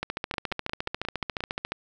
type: two click trains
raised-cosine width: 0.3 ms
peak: -15 / -13 dBFS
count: 7 / 25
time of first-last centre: 0.34-1.406 / 0.03-1.72 s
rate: 5.63 / 14.2 Hz
effects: none